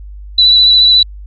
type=tone with vibrato; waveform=sine; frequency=3962 Hz; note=B7; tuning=5 cents sharp; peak=-4 dBFS; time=0.38-1.03 s; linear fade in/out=5 ms; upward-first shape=triangle; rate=14 Hz; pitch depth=27 cents each way; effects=added 50 Hz sine -27 dBFS peak until 1.26 s